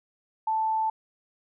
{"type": "tone", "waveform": "sine", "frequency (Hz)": 880, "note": "A5", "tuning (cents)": 0, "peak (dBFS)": -23, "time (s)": [0.47, 0.9], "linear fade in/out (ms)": 5, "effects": []}